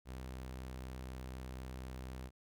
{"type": "tone", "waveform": "sawtooth", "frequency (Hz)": 64.1, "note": "C2", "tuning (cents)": -35, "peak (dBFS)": -40, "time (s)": [0.05, 2.31], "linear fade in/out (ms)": 50, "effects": []}